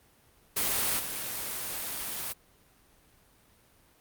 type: noise with level steps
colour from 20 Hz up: white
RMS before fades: -28 / -35 dBFS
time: 0.56-2.33 s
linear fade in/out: 10 ms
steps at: 0.98 s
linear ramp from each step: 20 ms
effects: pink hiss -62 dBFS RMS until 4 s + Opus 32 kbps